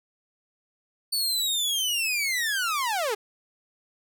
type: linear sweep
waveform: sawtooth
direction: down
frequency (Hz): 4515 to 392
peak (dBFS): -21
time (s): 1.12-3.15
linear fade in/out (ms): 10
effects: none